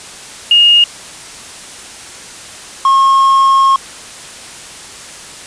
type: tone pair in turn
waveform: sine / triangle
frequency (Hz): 2850 / 1081.2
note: F7 / C#6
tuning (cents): +34 / -44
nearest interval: octave + perfect fourth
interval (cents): 1678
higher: first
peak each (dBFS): -4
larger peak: neither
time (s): 0.51-0.84 / 2.85-3.76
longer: second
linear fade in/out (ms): 2
effects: white hiss -31 dBFS RMS until 5.46 s + resampled to 22050 Hz